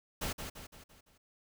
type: noise with echo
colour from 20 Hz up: pink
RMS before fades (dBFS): -36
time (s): 0.21-0.33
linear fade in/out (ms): 10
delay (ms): 170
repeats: 5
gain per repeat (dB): -6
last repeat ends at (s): 1.18
effects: none